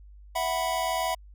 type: chord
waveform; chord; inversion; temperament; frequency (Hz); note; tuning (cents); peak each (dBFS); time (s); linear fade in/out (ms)
square; E suspended second; none; equal; 659.3 / 740 / 987.8; E5 / F#5 / B5; 0 / 0 / 0; -31; 0.35-1.15; 10
effects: added 50 Hz sine -46 dBFS peak until 1.34 s